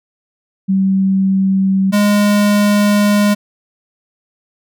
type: tone pair in turn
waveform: sine / square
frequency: 192.2 / 206 Hz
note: G3 / G#3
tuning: -34 / -14 cents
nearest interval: minor second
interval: 120 cents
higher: second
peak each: -10 dBFS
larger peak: neither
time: 0.68-1.92 / 1.92-3.35 s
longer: second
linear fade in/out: 20 ms
effects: none